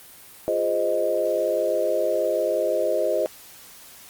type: chord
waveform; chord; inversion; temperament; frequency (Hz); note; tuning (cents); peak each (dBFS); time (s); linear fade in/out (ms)
sine; F minor seventh; none; equal; 349.2 / 415.3 / 523.3 / 622.3; F4 / Ab4 / C5 / Eb5; 0 / 0 / 0 / 0; -29 / -28 / -25 / -23; 0.48-3.26; 0
effects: white hiss -46 dBFS RMS until 4.09 s + Opus 32 kbps